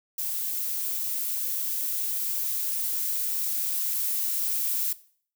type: noise with level ramp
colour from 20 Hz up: violet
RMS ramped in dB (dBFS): -30 to -27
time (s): 0.18-4.93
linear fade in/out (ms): 5
effects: noise-tail reverb RT60 0.5 s tail -18 dB re dry